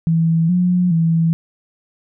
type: tone with pitch steps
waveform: sine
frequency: 164.1 / 179.3 / 164.5 Hz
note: E3 / F3 / E3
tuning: -8 / +46 / -3 cents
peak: -12 dBFS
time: 0.07-1.33 s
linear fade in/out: 0 ms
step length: 420 ms
effects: none